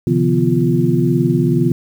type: tone cluster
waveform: sine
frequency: 130 / 149.4 / 171.3 / 247.8 / 347 Hz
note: C3 / D3 / F3 / B3 / F4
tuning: -11 / +30 / -33 / +6 / -11 cents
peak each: -18 dBFS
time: 0.07-1.72 s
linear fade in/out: 2 ms
effects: 7-bit

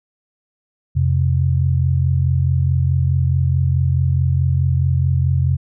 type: tone pair together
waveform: sine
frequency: 87.31 / 131.99 Hz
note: F2 / C3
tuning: 0 / +16 cents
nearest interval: perfect fifth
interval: 716 cents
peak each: -16 dBFS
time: 0.95-5.57 s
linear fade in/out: 20 ms
effects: none

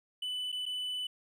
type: tone with dropouts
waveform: triangle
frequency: 2992 Hz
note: F#7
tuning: 19 cents sharp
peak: -32 dBFS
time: 0.22-1.07 s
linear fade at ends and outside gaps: 5 ms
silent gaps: 0.519-0.525 / 0.656-0.662 s
effects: none

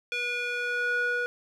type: tone with band-pass filter sweep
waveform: square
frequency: 485.4 Hz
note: B4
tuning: 30 cents flat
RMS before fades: -29 dBFS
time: 0.12-1.26 s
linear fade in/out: 0 ms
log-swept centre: 2600 to 1200 Hz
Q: 3
effects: none

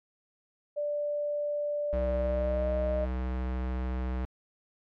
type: tone with pitch glide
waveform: sine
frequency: 587.3 to 611.5 Hz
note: D5 to D#5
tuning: 0 to -30 cents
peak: -28 dBFS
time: 0.76-3.06 s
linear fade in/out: 20 ms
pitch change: +70 cents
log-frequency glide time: 2.18-2.69 s
type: tone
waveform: square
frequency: 63.3 Hz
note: B1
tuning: 43 cents sharp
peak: -30 dBFS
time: 1.93-4.25 s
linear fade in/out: 0 ms
effects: low-pass 2000 Hz 12 dB/octave + MP3 96 kbps

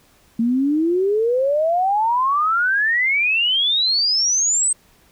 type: exponential sweep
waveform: sine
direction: up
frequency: 224.5 to 8372 Hz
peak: -15 dBFS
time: 0.39-4.73 s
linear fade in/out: 5 ms
effects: pink hiss -55 dBFS RMS until 5.11 s

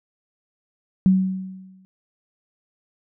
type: tone with exponential decay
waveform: sine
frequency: 188.3 Hz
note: F#3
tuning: 31 cents sharp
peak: -10 dBFS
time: 1.06-1.85 s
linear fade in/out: 0 ms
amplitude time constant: 170 ms
effects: none

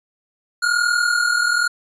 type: tone pair together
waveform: square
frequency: 1396.9 / 1437.8 Hz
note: F6 / F6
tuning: 0 / +50 cents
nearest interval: unison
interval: 50 cents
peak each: -22 / -18 dBFS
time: 0.62-1.68 s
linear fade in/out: 10 ms
effects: resampled to 22050 Hz

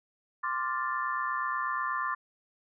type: chord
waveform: sine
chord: D minor seventh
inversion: third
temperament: equal with one note detuned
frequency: 1046.5 / 1174.7 / 1396.9 / 1766.1 Hz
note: C6 / D6 / F6 / A6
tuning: 0 / 0 / 0 / +6 cents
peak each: -33 / -33 / -39 / -35 dBFS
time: 0.43-2.15 s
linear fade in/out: 10 ms
effects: none

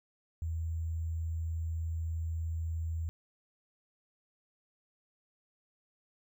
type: tone with sample-and-hold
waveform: sine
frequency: 81.7 Hz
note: E2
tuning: 15 cents flat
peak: -32 dBFS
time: 0.42-3.09 s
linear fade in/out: 0 ms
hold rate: 7350 Hz
effects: none

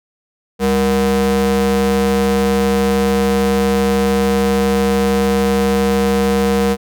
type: ring-modulated tone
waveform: square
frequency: 135.3 Hz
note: C#3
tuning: 42 cents flat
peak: -10 dBFS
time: 0.59-6.77 s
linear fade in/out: 50 ms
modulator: 335 Hz
effects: none

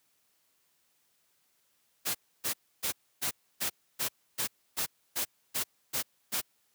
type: noise bursts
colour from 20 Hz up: white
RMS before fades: -31 dBFS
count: 12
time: 2.05-6.416 s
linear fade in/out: 20 ms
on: 98 ms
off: 290 ms
effects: white hiss -72 dBFS RMS until 6.74 s + high-pass 80 Hz 12 dB/octave

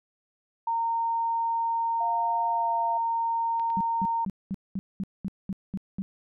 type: tone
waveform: sine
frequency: 920 Hz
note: A#5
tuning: 23 cents flat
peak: -24 dBFS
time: 0.67-4.25 s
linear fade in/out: 5 ms
type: tone with pitch glide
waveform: sine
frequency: 702 to 689.9 Hz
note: F5 to F5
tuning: +9 to -21 cents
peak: -30 dBFS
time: 2-2.98 s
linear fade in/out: 10 ms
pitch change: -30 cents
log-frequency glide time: 2.5-2.69 s
type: clicks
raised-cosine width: 0.3 ms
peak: -30 / -32 dBFS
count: 2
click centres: 3.597 / 3.702 s
type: tone bursts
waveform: sine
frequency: 193.1 Hz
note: G3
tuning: 26 cents flat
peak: -27 dBFS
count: 10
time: 3.77-6.02 s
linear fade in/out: 0 ms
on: 36 ms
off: 210 ms
effects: none

